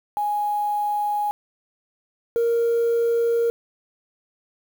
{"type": "tone pair in turn", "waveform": "sine", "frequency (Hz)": [830.6, 466.2], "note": ["G#5", "A#4"], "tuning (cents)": [0, 0], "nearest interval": "minor seventh", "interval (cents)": 1000, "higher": "first", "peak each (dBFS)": [-20, -16], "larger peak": "second", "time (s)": [[0.17, 1.31], [2.36, 3.5]], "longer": "neither", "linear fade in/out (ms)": 0, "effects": ["tanh soft clip ceiling -14 dBFS", "7-bit"]}